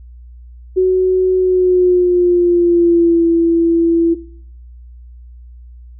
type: tone with pitch glide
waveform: sine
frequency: 371.4 to 334.7 Hz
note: F#4 to E4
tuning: +7 to +26 cents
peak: -8 dBFS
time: 0.76-4.15 s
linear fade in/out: 20 ms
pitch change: -181 cents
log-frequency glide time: 1.37-3.26 s
effects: noise-tail reverb RT60 0.6 s tail -17 dB re dry + added 60 Hz sine -34 dBFS peak until 5.99 s